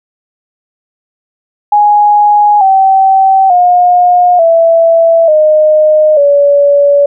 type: tone with pitch steps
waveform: sine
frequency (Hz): 830.6 / 770.5 / 714.8 / 663.1 / 615.1 / 570.6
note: G#5 / G5 / F5 / E5 / D#5 / C#5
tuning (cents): 0 / -30 / +40 / +10 / -20 / +50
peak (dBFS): -3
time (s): 1.72-7.06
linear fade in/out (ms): 5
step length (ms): 890
effects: none